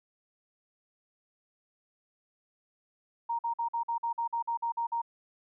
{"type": "tone bursts", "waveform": "sine", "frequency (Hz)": 932.3, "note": "A#5", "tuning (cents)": 0, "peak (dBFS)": -28, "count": 12, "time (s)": [3.29, 5.018], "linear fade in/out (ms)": 10, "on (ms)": 100, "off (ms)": 48, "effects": []}